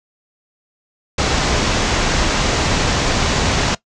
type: low-pass noise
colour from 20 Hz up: pink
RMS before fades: -17 dBFS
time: 1.18-3.75 s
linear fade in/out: 5 ms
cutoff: 7200 Hz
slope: 48 dB/octave
effects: noise-tail reverb RT60 0.1 s tail -19 dB re dry